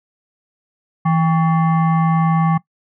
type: tone with frequency modulation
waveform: sine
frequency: 164.1 Hz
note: E3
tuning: 8 cents flat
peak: -12 dBFS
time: 1.05-2.58 s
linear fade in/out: 10 ms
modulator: 962 Hz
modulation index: 0.73
effects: noise-tail reverb RT60 0.1 s tail -19 dB re dry